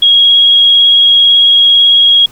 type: tone with vibrato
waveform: sine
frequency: 3296 Hz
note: G#7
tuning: 14 cents flat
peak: -3 dBFS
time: 0.02-2.26 s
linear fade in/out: 5 ms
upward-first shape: triangle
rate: 18 Hz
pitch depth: 20 cents each way
effects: pink hiss -40 dBFS RMS until 2.31 s